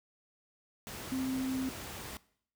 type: tone in noise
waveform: sine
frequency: 261.6 Hz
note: C4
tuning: in tune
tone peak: -31 dBFS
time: 1.12-1.69 s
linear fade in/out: 0 ms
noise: pink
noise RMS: -43 dBFS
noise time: 0.87-2.17 s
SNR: +9 dB
effects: noise-tail reverb RT60 0.6 s tail -20 dB re dry + high-pass 60 Hz 12 dB/octave